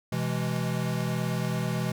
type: chord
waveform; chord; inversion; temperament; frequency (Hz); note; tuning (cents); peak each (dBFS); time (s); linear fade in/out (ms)
square; E major; second; equal with one note detuned; 126.43 / 164.81 / 207.7; B2 / E3 / G#3; +41 / 0 / 0; -31 / -31 / -34; 0.12-1.92; 5
effects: none